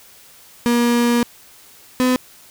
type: tone pair in turn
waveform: 35% pulse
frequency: 238.4 / 253.3 Hz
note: A#3 / B3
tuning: +39 / +44 cents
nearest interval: minor second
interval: 105 cents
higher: second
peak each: -12 dBFS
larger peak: neither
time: 0.66-1.23 / 2-2.16 s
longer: first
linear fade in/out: 0 ms
effects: white hiss -46 dBFS RMS until 2.5 s